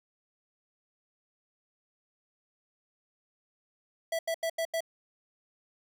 square tone bursts, 658 Hz, E5, 3 cents flat, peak -29 dBFS, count 5, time 4.12-4.806 s, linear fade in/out 5 ms, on 70 ms, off 84 ms, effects none

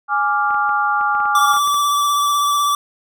sine chord, D diminished, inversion second, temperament equal, 830.6 / 1174.7 / 1396.9 Hz, Ab5 / D6 / F6, 0 / 0 / 0 cents, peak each -19 dBFS, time 0.08-1.6 s, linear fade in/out 50 ms
clicks, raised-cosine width 0.5 ms, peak -21 dBFS, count 11, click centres 0.507 / 0.545 / 0.693 / 1.011 / 1.151 / 1.203 / 1.256 / 1.537 / 1.567 / 1.675 / 1.743 s
square tone with vibrato, 1160 Hz, D6, 22 cents flat, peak -15 dBFS, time 1.35-2.75 s, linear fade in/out 2 ms, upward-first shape sine, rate 16 Hz, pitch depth 20 cents each way
effects none

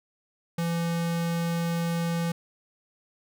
square tone, 168.7 Hz, E3, 40 cents sharp, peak -26 dBFS, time 0.58-2.32 s, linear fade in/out 5 ms, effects none

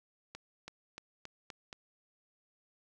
accelerating click train, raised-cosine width 0.2 ms, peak -27 dBFS, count 6, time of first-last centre 0.35-1.729 s, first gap 330 ms, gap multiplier 0.91, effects none

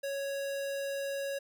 square tone, 554.4 Hz, C#5, in tune, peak -34 dBFS, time 0.03-1.39 s, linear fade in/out 10 ms, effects none

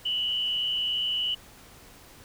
sine tone with frequency modulation, 2960 Hz, F#7, in tune, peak -25 dBFS, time 0.05-1.35 s, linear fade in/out 10 ms, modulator 123 Hz, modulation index 0.62, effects pink hiss -51 dBFS RMS until 2.24 s

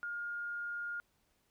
sine tone, 1418 Hz, F6, 26 cents sharp, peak -37 dBFS, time 0.03-1 s, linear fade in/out 0 ms, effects pink hiss -75 dBFS RMS until 1.5 s

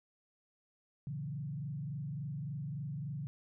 sine tone with frequency modulation, 143.8 Hz, D3, 36 cents flat, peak -37 dBFS, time 1.07-3.27 s, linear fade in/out 0 ms, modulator 23.5 Hz, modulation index 0.98, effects none

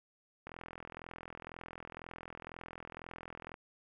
click train, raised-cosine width 0.5 ms, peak -30 dBFS, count 130, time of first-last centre 0.47-3.541 s, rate 42 Hz, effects none

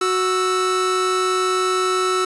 45% pulse tone pair together, 370 / 1317.8 Hz, F#4 / E6, 0 / -1 cents, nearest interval octave + minor seventh, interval 2199 cents, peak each -20 dBFS, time 0.01-2.25 s, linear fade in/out 5 ms, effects resampled to 24000 Hz

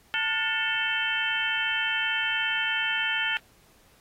harmonic tone with a mistuned harmonic, 442.6 Hz, A4, 10 cents sharp, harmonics 2 / 3 / 4 / 5 / 6 / 7, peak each -36 / -31 / -30 / -34 / -31 / -30 dBFS, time 0.14-3.37 s, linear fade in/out 0 ms, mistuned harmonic 3, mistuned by +140 cents, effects pink hiss -60 dBFS RMS until 4 s + AAC 48 kbps

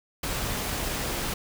pink noise, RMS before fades -30 dBFS, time 0.23-1.34 s, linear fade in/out 5 ms, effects none

